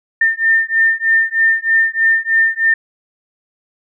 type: beating tone pair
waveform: sine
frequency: 1804 / 1807.2 Hz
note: A6 / A6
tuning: +43 / +46 cents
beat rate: 3.2 Hz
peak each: -14 dBFS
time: 0.21-2.74 s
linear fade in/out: 5 ms
effects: none